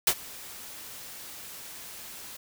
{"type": "noise with ADSR envelope", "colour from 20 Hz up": "white", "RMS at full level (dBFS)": -20, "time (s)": [0.07, 2.37], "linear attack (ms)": 4, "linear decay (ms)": 63, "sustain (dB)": -23, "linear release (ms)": 8, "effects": []}